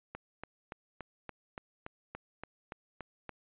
click train, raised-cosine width 0.5 ms, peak -26 dBFS, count 12, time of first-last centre 0.15-3.293 s, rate 3.5 Hz, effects resampled to 8000 Hz

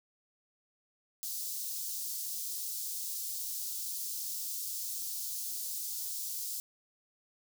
white high-pass noise, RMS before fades -38 dBFS, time 1.23-6.6 s, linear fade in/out 0 ms, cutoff 4600 Hz, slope 24 dB/octave, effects none

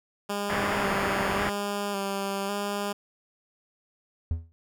10% pulse tone with vibrato, 200.1 Hz, G3, 36 cents sharp, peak -20 dBFS, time 0.29-2.93 s, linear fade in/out 10 ms, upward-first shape square, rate 0.91 Hz, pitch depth 25 cents each way
white low-pass noise, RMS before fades -29 dBFS, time 0.49-1.5 s, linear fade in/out 10 ms, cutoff 2000 Hz, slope 24 dB/octave
triangle tone with exponential decay, 82.41 Hz, E2, in tune, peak -19 dBFS, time 4.31-4.52 s, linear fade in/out 0 ms, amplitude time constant 44 ms
effects none

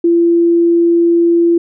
sine tone, 340 Hz, F4, 46 cents flat, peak -7 dBFS, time 0.04-1.58 s, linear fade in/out 5 ms, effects none

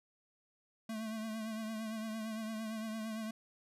square tone with vibrato, 220 Hz, A3, in tune, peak -39 dBFS, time 0.89-3.31 s, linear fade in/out 5 ms, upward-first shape triangle, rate 8.8 Hz, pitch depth 48 cents each way, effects resampled to 32000 Hz

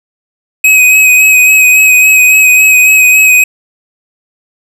square tone with vibrato, 2529 Hz, D#7, 28 cents sharp, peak -3 dBFS, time 0.64-3.44 s, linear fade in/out 5 ms, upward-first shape sine, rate 3.6 Hz, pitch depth 24 cents each way, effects none

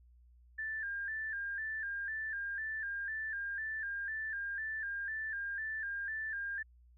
sine tone with vibrato, 1683 Hz, G#6, 23 cents sharp, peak -36 dBFS, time 0.58-6.63 s, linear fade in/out 10 ms, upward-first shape square, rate 2 Hz, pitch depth 79 cents each way, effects added 60 Hz sine -59 dBFS peak until 6.97 s

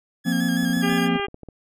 sawtooth tone with vibrato, 1661.2 Hz, G#6, in tune, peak -25 dBFS, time 0.24-1.09 s, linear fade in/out 50 ms, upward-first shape square, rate 6.1 Hz, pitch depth 37 cents each way
triangle chord, F suspended fourth, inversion none, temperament equal, 174.61 / 233.1 / 261.6 Hz, F3 / Bb3 / C4, 0 / 0 / 0 cents, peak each -22 dBFS, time 0.25-1.18 s, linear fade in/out 20 ms
clicks, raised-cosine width 2 ms, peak -26 dBFS, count 11, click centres 0.632 / 0.701 / 0.771 / 0.895 / 0.925 / 1.158 / 1.197 / 1.284 / 1.344 / 1.433 / 1.487 s
harmonic tone, 401 Hz, G4, 39 cents sharp, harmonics 1 / 2 / 3 / 4 / 5 / 6 / 7 / 8, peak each -27 / -30 / -32 / -33 / -34 / -35 / -35 / -36 dBFS, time 0.82-1.27 s, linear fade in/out 20 ms
effects none

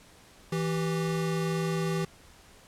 square tone pair together, 163.85 / 389.7 Hz, E3 / G4, -10 / -10 cents, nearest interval octave + minor third, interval 1500 cents, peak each -29 / -33 dBFS, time 0.52-2.05 s, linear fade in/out 5 ms, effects pink hiss -55 dBFS RMS until 2.67 s + low-pass 11000 Hz 12 dB/octave

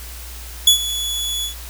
sawtooth tone with ADSR envelope, 3408 Hz, G#7, 44 cents sharp, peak -3 dBFS, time 0.67-1.55 s, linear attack 5 ms, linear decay 100 ms, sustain -15 dB, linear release 110 ms, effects added 60 Hz sine -33 dBFS peak until 1.69 s + white hiss -37 dBFS RMS until 1.69 s

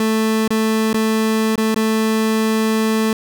30% pulse tone with dropouts, 220 Hz, A3, in tune, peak -12 dBFS, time 0-3.13 s, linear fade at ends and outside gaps 2 ms, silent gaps 0.478-0.505 / 0.931-0.942 / 1.557-1.578 / 1.745-1.76 s, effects none

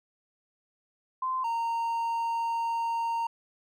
sine / triangle tone pair in turn, 1036 / 923.5 Hz, C6 / A#5, -17 / -16 cents, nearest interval major second, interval 199 cents, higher first, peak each -27 / -25 dBFS, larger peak second, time 1.22-1.44 / 1.44-3.27 s, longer second, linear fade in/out 5 ms, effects none

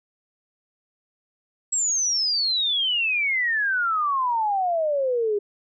sine exponential sweep, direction down, 7780 to 401.3 Hz, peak -20 dBFS, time 1.72-5.39 s, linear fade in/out 10 ms, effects none

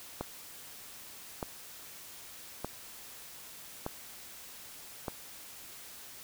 click train, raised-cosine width 1 ms, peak -20 dBFS, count 5, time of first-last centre 0.21-5.082 s, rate 0.821 Hz, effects white hiss -49 dBFS RMS until 6.23 s

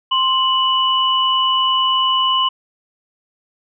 sine tone pair together, 1048.5 / 2960 Hz, C6 / F#7, +3 / 0 cents, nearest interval octave + tritone, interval 1797 cents, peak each -16 dBFS, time 0.11-2.49 s, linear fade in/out 10 ms, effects none

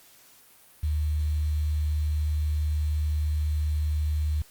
sine tone with quantisation, 75.8 Hz, D#2, 45 cents flat, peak -23 dBFS, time 0.83-4.42 s, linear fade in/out 5 ms, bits 8, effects white hiss -55 dBFS RMS until 4.5 s + Opus 48 kbps

